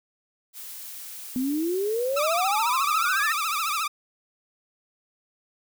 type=noise; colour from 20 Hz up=blue; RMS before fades=-39 dBFS; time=0.53-3.85 s; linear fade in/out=50 ms
type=exponential sweep; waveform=sine; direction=up; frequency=246.9 to 1853 Hz; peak=-23 dBFS; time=1.36-3.32 s; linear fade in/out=0 ms
type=tone with vibrato; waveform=sawtooth; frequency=1244.5 Hz; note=D#6; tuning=in tune; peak=-21 dBFS; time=2.16-3.88 s; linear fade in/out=10 ms; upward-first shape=triangle; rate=14 Hz; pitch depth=160 cents each way
effects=none